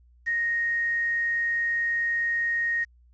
sine tone with quantisation, 1864.7 Hz, A#6, in tune, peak -23 dBFS, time 0.26-2.85 s, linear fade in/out 20 ms, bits 8, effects added 60 Hz sine -54 dBFS peak until 3.13 s + resampled to 16000 Hz

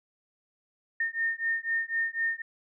sine beating tone pair, 1823 / 1827 Hz, A#6 / A#6, -39 / -35 cents, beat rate 4 Hz, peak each -30 / -30 dBFS, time 1-2.42 s, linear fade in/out 5 ms, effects none

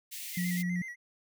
white high-pass noise, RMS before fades -41 dBFS, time 0.11-0.63 s, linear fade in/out 20 ms, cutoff 1800 Hz, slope 96 dB/octave
triangle tone with vibrato, 2002 Hz, B6, 23 cents sharp, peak -37 dBFS, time 0.32-0.96 s, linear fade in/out 50 ms, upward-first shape square, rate 8 Hz, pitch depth 62 cents each way
sine tone, 177.9 Hz, F3, 32 cents sharp, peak -29 dBFS, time 0.37-0.82 s, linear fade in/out 5 ms
effects none

